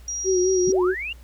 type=tone; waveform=sine; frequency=5720 Hz; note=F8; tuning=41 cents sharp; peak=-26 dBFS; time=0.08-0.72 s; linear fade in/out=2 ms
type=tone with vibrato; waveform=sine; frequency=370 Hz; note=F#4; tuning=in tune; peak=-17 dBFS; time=0.24-0.95 s; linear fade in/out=50 ms; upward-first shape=sine; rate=4.6 Hz; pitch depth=49 cents each way
type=linear sweep; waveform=sine; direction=up; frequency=99.9 to 2875 Hz; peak=-27 dBFS; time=0.67-1.13 s; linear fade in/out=5 ms
effects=added 60 Hz sine -42 dBFS peak until 1.23 s + pink hiss -55 dBFS RMS until 1.23 s